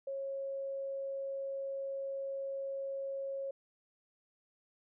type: tone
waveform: sine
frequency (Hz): 546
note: C#5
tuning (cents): -26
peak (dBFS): -36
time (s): 0.07-3.51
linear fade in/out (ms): 5
effects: none

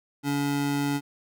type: tone pair together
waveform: square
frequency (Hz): 142.3 / 284.6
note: C#3 / C#4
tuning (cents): +46 / +46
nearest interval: octave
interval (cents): 1200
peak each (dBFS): -31 / -26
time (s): 0.23-1.01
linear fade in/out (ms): 50
effects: none

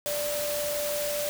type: tone in noise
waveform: sine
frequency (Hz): 587.3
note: D5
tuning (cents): 0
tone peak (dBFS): -29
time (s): 0.06-1.29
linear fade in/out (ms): 0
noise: white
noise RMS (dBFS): -33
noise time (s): 0.06-1.29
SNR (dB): +1
effects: none

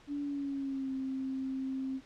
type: tone with pitch glide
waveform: sine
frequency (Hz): 287.3 to 265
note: D4 to C4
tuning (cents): -38 to +22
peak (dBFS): -33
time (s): 0.07-2.01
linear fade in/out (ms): 50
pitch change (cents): -140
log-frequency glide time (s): 0.22-0.92
effects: pink hiss -59 dBFS RMS until 2.05 s + low-pass 5000 Hz 12 dB/octave

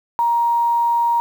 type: tone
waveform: sine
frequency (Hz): 940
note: A#5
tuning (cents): +14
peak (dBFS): -14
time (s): 0.19-1.2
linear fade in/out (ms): 0
effects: 7-bit

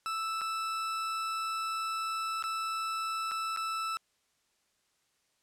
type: tone with dropouts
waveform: 40% pulse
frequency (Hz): 1318.5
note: E6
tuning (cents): 0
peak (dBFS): -31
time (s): 0.06-3.97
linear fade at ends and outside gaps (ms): 0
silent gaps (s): 0.411-0.416 / 2.425-2.439 / 3.312-3.317 / 3.563-3.572
effects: white hiss -74 dBFS RMS until 5.42 s + low-pass 9000 Hz 12 dB/octave

